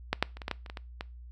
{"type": "clicks", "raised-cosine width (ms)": 0.3, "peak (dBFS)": [-10, -7, -28, -24, -16, -14, -29, -25, -22, -19], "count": 10, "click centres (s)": [0.13, 0.226, 0.37, 0.418, 0.481, 0.513, 0.662, 0.699, 0.772, 1.009], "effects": ["noise-tail reverb RT60 0.3 s tail -23 dB re dry", "added 60 Hz sine -44 dBFS peak until 1.31 s"]}